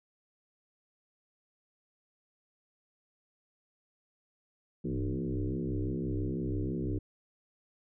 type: tone with frequency modulation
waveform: sine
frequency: 100.3 Hz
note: G2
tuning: 40 cents sharp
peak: -30 dBFS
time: 4.84-6.99 s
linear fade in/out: 10 ms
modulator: 66 Hz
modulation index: 4.4
effects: none